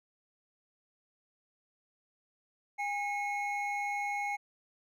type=tone pair together; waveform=triangle; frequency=815.1 / 2176 Hz; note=G#5 / C#7; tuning=-33 / -33 cents; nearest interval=octave + perfect fourth; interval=1700 cents; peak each=-32 / -34 dBFS; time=2.78-4.37 s; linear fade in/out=20 ms; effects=none